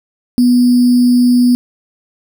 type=tone with sample-and-hold; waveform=sine; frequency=245.6 Hz; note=B3; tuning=9 cents flat; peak=-6 dBFS; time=0.38-1.55 s; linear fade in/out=0 ms; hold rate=4900 Hz; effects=none